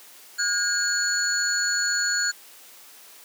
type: tone cluster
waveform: sine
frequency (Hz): 1442 / 1624 / 4360 / 6970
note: F#6 / G#6 / C#8 / A8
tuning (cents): -45 / -39 / -29 / -17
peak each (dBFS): -27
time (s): 0.38-2.32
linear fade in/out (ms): 20
effects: white hiss -48 dBFS RMS until 3.24 s + high-pass 300 Hz 12 dB/octave